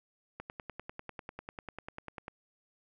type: click train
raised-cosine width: 0.5 ms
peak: -26 dBFS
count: 20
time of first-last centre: 0.4-2.281 s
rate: 10.1 Hz
effects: none